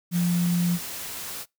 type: tone in noise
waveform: sine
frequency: 174.61 Hz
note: F3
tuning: in tune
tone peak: -20 dBFS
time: 0.11-0.79 s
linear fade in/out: 50 ms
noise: white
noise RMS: -35 dBFS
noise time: 0.11-1.46 s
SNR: +12 dB
effects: noise-tail reverb RT60 0.2 s tail -25 dB re dry